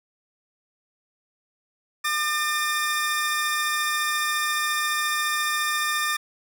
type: tone pair together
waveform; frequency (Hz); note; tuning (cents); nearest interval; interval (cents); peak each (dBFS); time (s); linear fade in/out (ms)
sawtooth; 1204.8 / 1800; D6 / A6; +44 / +39; perfect fifth; 695; -22; 2.04-6.17; 10
effects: none